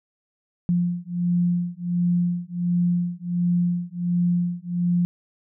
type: beating tone pair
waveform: sine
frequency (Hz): 174.61 / 176.01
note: F3 / F3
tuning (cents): 0 / +14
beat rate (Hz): 1.4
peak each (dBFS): -23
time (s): 0.69-5.05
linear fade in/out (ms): 0
effects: none